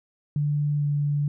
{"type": "tone with pitch glide", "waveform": "sine", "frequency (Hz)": [146.83, 145.31], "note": ["D3", "D3"], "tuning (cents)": [0, -18], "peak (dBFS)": -21, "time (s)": [0.36, 1.28], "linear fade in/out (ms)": 2, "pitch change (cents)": -18, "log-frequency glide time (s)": [0.77, 0.84], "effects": []}